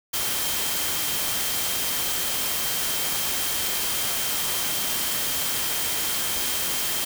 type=tone in noise; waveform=sine; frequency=3162 Hz; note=G7; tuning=14 cents sharp; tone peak=-35 dBFS; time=0.13-7.05 s; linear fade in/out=10 ms; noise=white; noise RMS=-26 dBFS; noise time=0.13-7.05 s; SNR=-12 dB; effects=none